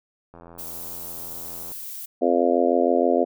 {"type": "click train", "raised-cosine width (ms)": 1, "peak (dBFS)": -30, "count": 118, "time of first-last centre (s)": [0.34, 1.718], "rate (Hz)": 84.9}
{"type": "noise", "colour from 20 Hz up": "violet", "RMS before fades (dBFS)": -35, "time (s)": [0.58, 2.06], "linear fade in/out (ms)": 10}
{"type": "harmonic tone", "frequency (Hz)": 86.4, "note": "F2", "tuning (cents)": -18, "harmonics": [3, 4, 5, 6, 7, 8], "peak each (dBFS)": [-24, -24, -24, -24, -24, -24], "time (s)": [2.21, 3.25], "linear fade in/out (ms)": 20}
{"effects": []}